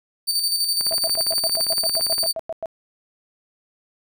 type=tone with tremolo; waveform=sawtooth; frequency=4588 Hz; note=D8; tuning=41 cents flat; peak=-15 dBFS; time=0.27-2.33 s; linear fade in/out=20 ms; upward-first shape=square; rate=12 Hz; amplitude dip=45%
type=click train; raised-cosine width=0.5 ms; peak=-19 dBFS; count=26; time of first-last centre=0.81-2.239 s; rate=17.5 Hz
type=tone bursts; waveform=sine; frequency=654 Hz; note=E5; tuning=14 cents flat; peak=-24 dBFS; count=14; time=0.91-2.658 s; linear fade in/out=0 ms; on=32 ms; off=100 ms
effects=none